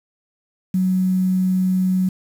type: tone with quantisation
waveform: sine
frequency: 185.7 Hz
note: F#3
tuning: 7 cents sharp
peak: -15 dBFS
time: 0.74-2.09 s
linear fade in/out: 5 ms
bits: 7
effects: none